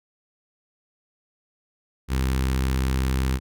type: tone with notch filter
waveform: sawtooth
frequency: 65.41 Hz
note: C2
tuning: in tune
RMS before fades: -23 dBFS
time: 2.08-3.4 s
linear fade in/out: 50 ms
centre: 630 Hz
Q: 1.2
effects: none

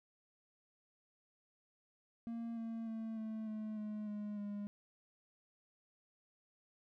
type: tone with pitch steps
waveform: triangle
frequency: 231.2 / 227.2 / 223.3 / 219.5 / 215.7 / 212 / 208.4 / 204.8 Hz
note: A#3 / A#3 / A3 / A3 / A3 / G#3 / G#3 / G#3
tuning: -14 / -44 / +26 / -4 / -34 / +36 / +6 / -24 cents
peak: -38 dBFS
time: 2.27-4.67 s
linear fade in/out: 0 ms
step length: 300 ms
effects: none

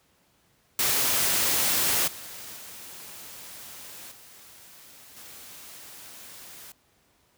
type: noise with level steps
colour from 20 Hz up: white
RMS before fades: -24 / -41 / -43 / -50 / -45 dBFS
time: 0.79-6.72 s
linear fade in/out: 2 ms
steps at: 2.07 / 2.56 / 4.11 / 5.16 s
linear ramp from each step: 10 ms
effects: pink hiss -65 dBFS RMS until 7.37 s + high-pass 60 Hz 12 dB/octave

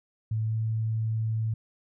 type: tone with pitch glide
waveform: sine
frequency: 110 to 111.02 Hz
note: A2 to A2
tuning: 0 to +16 cents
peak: -25 dBFS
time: 0.31-1.54 s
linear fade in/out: 5 ms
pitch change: +16 cents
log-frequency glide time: 0.45-0.55 s
effects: none

